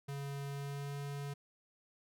square tone with pitch glide, 140.3 to 141.85 Hz, C#3 to C#3, +21 to +40 cents, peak -40 dBFS, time 0.08-1.34 s, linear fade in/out 10 ms, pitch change +19 cents, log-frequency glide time 0.46-0.97 s, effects none

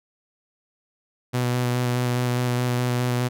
sawtooth tone with vibrato, 123.47 Hz, B2, in tune, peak -17 dBFS, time 1.33-3.29 s, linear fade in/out 20 ms, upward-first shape square, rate 4.8 Hz, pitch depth 12 cents each way, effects none

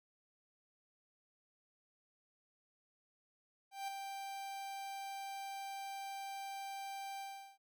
45% pulse tone with ADSR envelope, 786 Hz, G5, 4 cents sharp, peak -38 dBFS, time 3.71-7.58 s, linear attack 170 ms, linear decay 5 ms, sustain -5 dB, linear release 380 ms, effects none

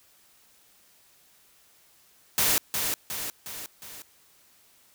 white noise with echo, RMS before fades -23 dBFS, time 2.38-2.58 s, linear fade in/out 0 ms, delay 360 ms, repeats 4, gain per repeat -5 dB, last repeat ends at 4.02 s, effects white hiss -60 dBFS RMS until 4.94 s

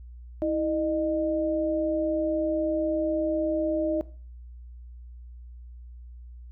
sine tone pair together, 324.2 / 612 Hz, E4 / D#5, -29 / -29 cents, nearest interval major seventh, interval 1100 cents, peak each -26 dBFS, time 0.42-4.01 s, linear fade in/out 0 ms, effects noise-tail reverb RT60 0.4 s tail -18 dB re dry + added 60 Hz sine -41 dBFS peak until 6.51 s

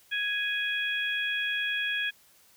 harmonic tone, 830.6 Hz, G#5, in tune, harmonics 2 / 3 / 4, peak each -30 / -32 / -33 dBFS, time 0.11-2.11 s, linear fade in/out 20 ms, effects white hiss -60 dBFS RMS until 2.56 s

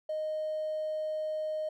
triangle tone with hard clipping, 620 Hz, D#5, 6 cents flat, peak -31 dBFS, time 0.09-1.69 s, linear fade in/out 5 ms, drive 3 dB, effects none

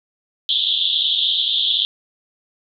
white band-pass noise, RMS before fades -19 dBFS, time 0.49-1.85 s, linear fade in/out 0 ms, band 3200 to 3700 Hz, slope 96 dB/octave, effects none

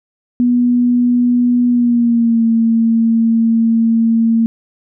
sine tone with pitch glide, 243.9 to 227.6 Hz, B3 to A#3, -21 to -41 cents, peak -9 dBFS, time 0.4-4.46 s, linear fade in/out 0 ms, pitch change -120 cents, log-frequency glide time 1.68-2.44 s, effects none

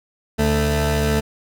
20% pulse tone pair together, 73.49 / 221.1 Hz, D2 / A3, +2 / +9 cents, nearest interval octave + perfect fifth, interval 1907 cents, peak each -14 dBFS, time 0.38-1.21 s, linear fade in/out 20 ms, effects none

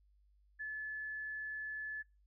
sine tone, 1726 Hz, A6, 34 cents flat, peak -39 dBFS, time 0.59-2.03 s, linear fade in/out 20 ms, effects noise-tail reverb RT60 0.3 s tail -25 dB re dry + added 50 Hz sine -66 dBFS peak until 2.26 s

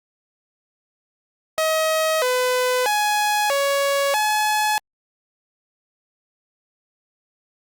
sawtooth tone with pitch steps, 634 / 503 / 838 / 559 / 851 Hz, D#5 / B4 / G#5 / C#5 / G#5, +32 / +32 / +15 / +14 / +42 cents, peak -14 dBFS, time 1.58-4.78 s, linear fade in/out 0 ms, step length 640 ms, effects Opus 48 kbps

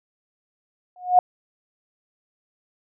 sine tone with exponential growth, 725 Hz, F#5, 35 cents flat, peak -7 dBFS, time 0.96-1.19 s, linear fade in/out 2 ms, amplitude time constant 48 ms, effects none

